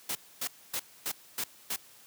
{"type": "noise bursts", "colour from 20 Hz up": "white", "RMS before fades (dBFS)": -33, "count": 6, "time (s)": [0.09, 1.762], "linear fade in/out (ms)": 5, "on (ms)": 62, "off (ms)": 260, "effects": ["white hiss -56 dBFS RMS until 2.06 s", "high-pass 100 Hz 12 dB/octave"]}